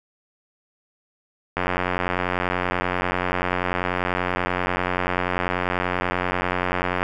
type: click train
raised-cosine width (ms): 0.5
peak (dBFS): -7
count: 494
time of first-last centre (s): 1.57-7.03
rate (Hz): 90.3
effects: none